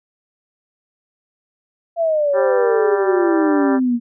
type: exponential sweep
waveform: sine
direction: down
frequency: 684 to 233.1 Hz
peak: -14 dBFS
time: 1.96-4 s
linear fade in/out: 50 ms
type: harmonic tone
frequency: 196.1 Hz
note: G3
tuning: 1 cent sharp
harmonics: 2 / 3 / 4 / 5 / 6 / 7 / 8 / 9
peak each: -20 / -24 / -26 / -28 / -30 / -31 / -32 / -33 dBFS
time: 2.33-3.8 s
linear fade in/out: 50 ms
effects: none